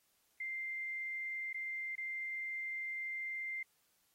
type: tone with dropouts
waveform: sine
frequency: 2093 Hz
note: C7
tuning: in tune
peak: -38 dBFS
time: 0.4-3.63 s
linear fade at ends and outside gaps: 5 ms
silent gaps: 1.53-1.543 / 1.955-1.979 s
effects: white hiss -75 dBFS RMS until 4.14 s + AAC 48 kbps